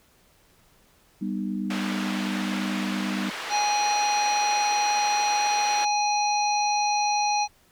sine chord, G augmented, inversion none, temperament just, 196 / 245 / 306.2 Hz, G3 / B3 / D#4, 0 / -14 / -28 cents, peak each -28 / -32 / -33 dBFS, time 1.21-3.3 s, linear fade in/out 10 ms
white band-pass noise, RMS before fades -34 dBFS, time 1.7-5.85 s, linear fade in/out 5 ms, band 480 to 2700 Hz, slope 12 dB/octave
harmonic tone, 830.6 Hz, G#5, in tune, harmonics 1 / 3 / 5 / 7, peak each -22 / -31 / -31 / -32 dBFS, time 3.49-7.48 s, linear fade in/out 50 ms
effects pink hiss -60 dBFS RMS until 7.71 s

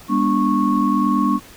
sine tone cluster, 203.2 / 244.7 / 293.3 / 1101 Hz, G#3 / B3 / D4 / C#6, -38 / -16 / -2 / -12 cents, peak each -20 dBFS, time 0.08-1.4 s, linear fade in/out 50 ms, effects pink hiss -43 dBFS RMS until 1.56 s

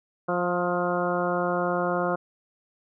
harmonic tone with a mistuned harmonic, 176.6 Hz, F3, 20 cents sharp, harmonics 1 / 2 / 3 / 4 / 5 / 6 / 7 / 8, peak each -31 / -30 / -28 / -30 / -38 / -33 / -33 / -34 dBFS, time 0.28-2.16 s, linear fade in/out 10 ms, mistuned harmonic 7, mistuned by +29 cents, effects none

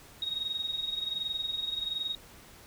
sine tone with amplitude modulation, 3761 Hz, A#7, 15 cents sharp, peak -28 dBFS, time 0.22-2.15 s, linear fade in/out 2 ms, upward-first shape sine, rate 21.3 Hz, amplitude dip 70%, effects pink hiss -53 dBFS RMS until 2.66 s

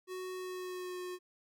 square tone with pitch glide, 370 to 362 Hz, F#4 to F#4, 0 to -38 cents, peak -40 dBFS, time 0.07-1.19 s, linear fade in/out 50 ms, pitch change -38 cents, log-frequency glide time 0.34-0.99 s, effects none

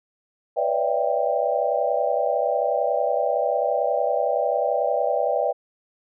sine tone cluster, 495.2 / 571 / 602 / 672 / 787 Hz, B4 / D5 / D5 / E5 / G5, +5 / -49 / +43 / +33 / +7 cents, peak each -26 dBFS, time 0.56-5.53 s, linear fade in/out 20 ms, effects none

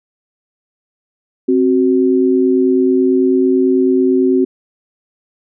sine tone pair together, 263.5 / 372.6 Hz, C4 / F#4, +12 / +12 cents, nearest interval tritone, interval 600 cents, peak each -12 dBFS, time 1.48-4.45 s, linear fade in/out 10 ms, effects none

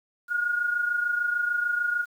sine tone pair together, 1431.3 / 1458 Hz, F6 / F#6, +42 / -26 cents, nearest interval unison, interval 32 cents, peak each -24 / -31 dBFS, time 0.28-2.06 s, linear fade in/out 50 ms, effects 9-bit

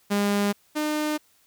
sawtooth tone pair in turn, 203.1 / 303.2 Hz, G#3 / D#4, -38 / -45 cents, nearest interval perfect fifth, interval 693 cents, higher second, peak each -17 / -20 dBFS, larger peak first, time 0.1-0.53 / 0.75-1.18 s, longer neither, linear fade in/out 20 ms, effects white hiss -62 dBFS RMS until 1.46 s

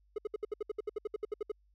triangle tone bursts, 422 Hz, G#4, 28 cents sharp, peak -30 dBFS, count 16, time 0.16-1.518 s, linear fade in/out 5 ms, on 23 ms, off 66 ms, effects added 50 Hz sine -65 dBFS peak until 1.74 s

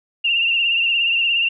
sine tone with vibrato, 2759 Hz, F7, 22 cents flat, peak -15 dBFS, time 0.24-1.49 s, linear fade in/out 10 ms, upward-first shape triangle, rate 17 Hz, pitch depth 62 cents each way, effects none

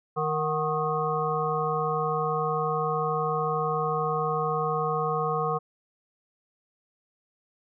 harmonic tone with a mistuned harmonic, 155.56 Hz, D#3, in tune, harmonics 1 / 3 / 5 / 7 / 8, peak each -32 / -29 / -31 / -30 / -32 dBFS, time 0.16-5.59 s, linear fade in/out 20 ms, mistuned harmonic 5, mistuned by -75 cents, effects none

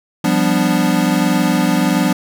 square chord, G dominant seventh, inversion third, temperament equal, 174.61 / 196 / 246.9 / 293.7 Hz, F3 / G3 / B3 / D4, 0 / 0 / 0 / 0 cents, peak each -19 dBFS, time 0.24-2.13 s, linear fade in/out 5 ms, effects none

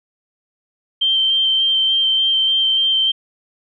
sine tone with vibrato, 3136 Hz, G7, in tune, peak -13 dBFS, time 1.01-3.12 s, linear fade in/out 10 ms, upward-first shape square, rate 3.4 Hz, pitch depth 9 cents each way, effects none

